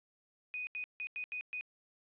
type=tone bursts at uneven times; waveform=sine; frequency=2489 Hz; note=D#7; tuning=in tune; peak=-37 dBFS; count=6; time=0.54-0.67 / 0.75-0.84 / 1-1.07 / 1.16-1.24 / 1.32-1.41 / 1.53-1.61 s; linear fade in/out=0 ms; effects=resampled to 8000 Hz + 12-bit